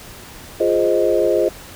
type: chord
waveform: sine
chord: F minor seventh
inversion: none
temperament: equal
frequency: 349.2 / 415.3 / 523.3 / 622.3 Hz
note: F4 / Ab4 / C5 / Eb5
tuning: 0 / 0 / 0 / 0 cents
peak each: -19 dBFS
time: 0.6-1.49 s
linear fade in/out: 5 ms
effects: pink hiss -38 dBFS RMS until 1.75 s